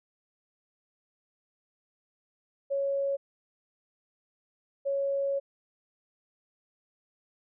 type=tone pair in turn; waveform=sine; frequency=554.4 / 554.4 Hz; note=C#5 / C#5; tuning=0 / 0 cents; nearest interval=unison; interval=0 cents; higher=neither; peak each=-26 dBFS; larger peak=neither; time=2.7-3.17 / 4.85-5.4 s; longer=second; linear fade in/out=20 ms; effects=none